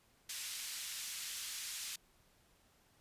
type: band-pass noise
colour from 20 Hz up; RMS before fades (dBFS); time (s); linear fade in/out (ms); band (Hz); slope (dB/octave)
white; -44; 0.29-1.96; 5; 2200 to 8800; 12
effects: pink hiss -70 dBFS RMS until 3 s + resampled to 32000 Hz